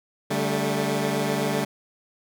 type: chord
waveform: 15% pulse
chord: D suspended fourth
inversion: none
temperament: equal with one note detuned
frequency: 144.06 / 196 / 220 Hz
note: D3 / G3 / A3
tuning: -33 / 0 / 0 cents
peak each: -21 dBFS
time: 0.3-1.65 s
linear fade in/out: 10 ms
effects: none